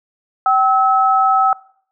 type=tone pair together; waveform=sine; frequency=770 / 1295 Hz; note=G5 / E6; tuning=-31 / -31 cents; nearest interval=major sixth; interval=900 cents; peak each=-13 dBFS; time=0.46-1.53 s; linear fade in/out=2 ms; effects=noise-tail reverb RT60 0.6 s tail -22 dB re dry